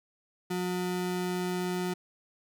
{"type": "ring-modulated tone", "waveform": "square", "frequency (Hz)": 270.8, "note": "C#4", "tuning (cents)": -40, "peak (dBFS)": -27, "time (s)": [0.5, 1.94], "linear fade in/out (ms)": 10, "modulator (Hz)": 91.4, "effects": []}